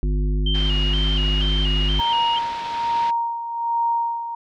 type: harmonic tone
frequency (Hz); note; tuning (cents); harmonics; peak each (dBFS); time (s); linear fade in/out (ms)
50.4; G1; +49; 1 / 3 / 5 / 7; -18 / -28 / -32 / -35; 0.03-2; 0
type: tone with vibrato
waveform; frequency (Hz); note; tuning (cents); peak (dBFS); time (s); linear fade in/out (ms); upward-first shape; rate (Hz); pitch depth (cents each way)
sine; 2997; F#7; +22; -23; 0.46-2.39; 5; square; 2.1; 76
type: low-pass noise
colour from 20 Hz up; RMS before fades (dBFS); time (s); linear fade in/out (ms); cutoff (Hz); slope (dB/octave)
white; -36; 0.54-3.11; 10; 3900; 24
type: tone with tremolo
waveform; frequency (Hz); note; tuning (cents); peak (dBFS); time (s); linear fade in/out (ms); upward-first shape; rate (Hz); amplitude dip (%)
sine; 932.3; A#5; 0; -17; 1.99-4.35; 5; sine; 1.2; 65
effects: none